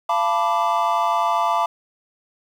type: chord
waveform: triangle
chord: B half-diminished seventh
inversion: second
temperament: equal with one note detuned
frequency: 686.9 / 880 / 987.8 / 1174.7 Hz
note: F5 / A5 / B5 / D6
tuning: -29 / 0 / 0 / 0 cents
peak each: -21 dBFS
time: 0.09-1.66 s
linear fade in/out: 5 ms
effects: 8-bit